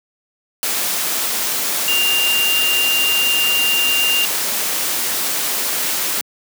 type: tone in noise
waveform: sine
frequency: 2794 Hz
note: F7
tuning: in tune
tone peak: -15 dBFS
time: 1.88-4.25 s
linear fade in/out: 0 ms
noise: white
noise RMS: -20 dBFS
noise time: 0.63-6.21 s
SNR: +2 dB
effects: high-pass 200 Hz 12 dB/octave